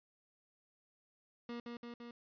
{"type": "tone with echo", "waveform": "30% pulse", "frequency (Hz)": 237.6, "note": "A#3", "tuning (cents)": 33, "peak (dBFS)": -39, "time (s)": [1.49, 1.6], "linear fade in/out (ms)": 2, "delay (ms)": 170, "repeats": 3, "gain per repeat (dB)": -2, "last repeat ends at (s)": 2.11, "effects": ["resampled to 11025 Hz"]}